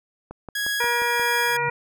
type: click train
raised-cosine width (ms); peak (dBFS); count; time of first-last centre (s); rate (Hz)
1; -22; 6; 0.31-1.197; 5.64
type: tone with tremolo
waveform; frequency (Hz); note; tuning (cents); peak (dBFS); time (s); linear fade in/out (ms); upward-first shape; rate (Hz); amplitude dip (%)
sawtooth; 1661.2; G#6; 0; -19; 0.55-1.57; 5; triangle; 1.5; 35
type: harmonic tone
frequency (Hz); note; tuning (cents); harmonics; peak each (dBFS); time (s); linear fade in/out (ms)
477.7; A#4; +42; 1 / 2 / 3 / 4 / 5; -28 / -25 / -29 / -29 / -29; 0.8-1.7; 5
type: tone with exponential growth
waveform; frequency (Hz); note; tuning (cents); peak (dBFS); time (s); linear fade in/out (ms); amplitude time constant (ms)
sine; 140.4; C#3; +22; -29; 1.35-1.69; 5; 73
effects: none